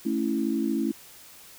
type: chord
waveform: sine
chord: A major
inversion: none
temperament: equal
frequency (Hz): 220 / 277.2 / 329.6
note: A3 / C#4 / E4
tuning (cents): 0 / 0 / 0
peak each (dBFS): -28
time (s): 0.05-0.92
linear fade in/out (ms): 10
effects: white hiss -49 dBFS RMS until 1.58 s